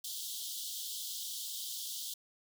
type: high-pass noise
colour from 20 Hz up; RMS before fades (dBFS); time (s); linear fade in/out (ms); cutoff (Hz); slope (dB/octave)
pink; -41; 0.04-2.14; 5; 3100; 96
effects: none